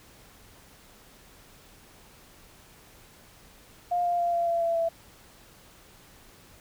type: tone with pitch steps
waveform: sine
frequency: 706 / 699.1 / 692.3 / 685.5 / 678.8 / 672.2 / 665.6 Hz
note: F5 / F5 / F5 / F5 / F5 / E5 / E5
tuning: +19 / +2 / -15 / -32 / -49 / +34 / +17 cents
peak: -23 dBFS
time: 3.91-4.89 s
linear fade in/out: 10 ms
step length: 140 ms
effects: pink hiss -54 dBFS RMS until 6.6 s